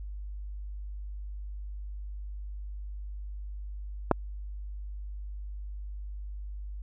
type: clicks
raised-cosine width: 1 ms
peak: -6 / -19 dBFS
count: 2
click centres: 4.113 / 4.116 s
effects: added 50 Hz sine -36 dBFS peak until 6.82 s